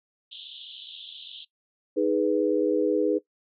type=band-pass noise; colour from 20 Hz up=pink; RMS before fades=-43 dBFS; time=0.31-1.45 s; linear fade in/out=10 ms; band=3000 to 3800 Hz; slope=96 dB/octave
type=chord; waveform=sine; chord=G# minor; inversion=second; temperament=equal; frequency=311.1 / 415.3 / 493.9 Hz; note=D#4 / G#4 / B4; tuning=0 / 0 / 0 cents; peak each=-25 dBFS; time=1.96-3.19 s; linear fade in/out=20 ms
effects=noise-tail reverb RT60 0.1 s tail -18 dB re dry